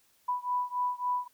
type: beating tone pair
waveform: sine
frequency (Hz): 987.8 / 991.4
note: B5 / B5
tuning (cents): 0 / +6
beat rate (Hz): 3.6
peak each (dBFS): -31 / -32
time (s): 0.28-1.28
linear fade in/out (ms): 10
effects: white hiss -67 dBFS RMS until 1.33 s